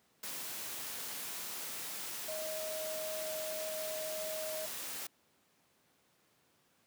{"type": "tone in noise", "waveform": "sine", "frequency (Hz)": 627, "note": "D#5", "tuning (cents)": 13, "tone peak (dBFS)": -39, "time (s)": [2.28, 4.66], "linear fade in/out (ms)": 5, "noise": "white", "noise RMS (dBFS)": -42, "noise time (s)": [0.23, 5.07], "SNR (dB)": 0, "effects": ["pink hiss -71 dBFS RMS until 6.86 s", "high-pass 150 Hz 12 dB/octave"]}